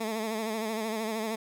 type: tone with vibrato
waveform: 15% pulse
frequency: 220 Hz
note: A3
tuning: in tune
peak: -24 dBFS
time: 0-1.36 s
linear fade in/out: 10 ms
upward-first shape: sine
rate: 13 Hz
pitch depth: 57 cents each way
effects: none